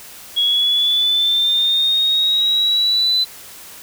sine linear sweep, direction up, 3322 to 4024 Hz, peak -13 dBFS, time 0.36-3.25 s, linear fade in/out 20 ms, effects white hiss -38 dBFS RMS until 3.82 s

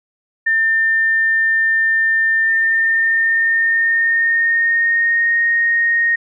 sine tone with pitch glide, 1800 to 1859.2 Hz, A6 to A#6, +39 to -5 cents, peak -12 dBFS, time 0.46-6.16 s, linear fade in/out 10 ms, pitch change +56 cents, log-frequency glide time 2.37-5.4 s, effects none

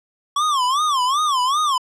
square tone with vibrato, 1108.7 Hz, C#6, in tune, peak -17 dBFS, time 0.36-1.78 s, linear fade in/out 5 ms, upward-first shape sine, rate 2.6 Hz, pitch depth 200 cents each way, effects low-pass 8000 Hz 12 dB/octave

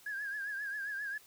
sine tone with vibrato, 1646 Hz, G#6, 16 cents flat, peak -35 dBFS, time 0.06-1.18 s, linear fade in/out 5 ms, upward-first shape triangle, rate 7.5 Hz, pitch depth 91 cents each way, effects tanh soft clip ceiling -31 dBFS + white hiss -60 dBFS RMS until 1.26 s

